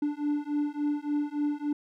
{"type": "beating tone pair", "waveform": "triangle", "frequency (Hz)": [291.9, 295.4], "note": ["D4", "D4"], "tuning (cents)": [-10, 10], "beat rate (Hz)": 3.5, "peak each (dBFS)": -28, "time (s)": [0.02, 1.73], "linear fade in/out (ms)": 5, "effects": []}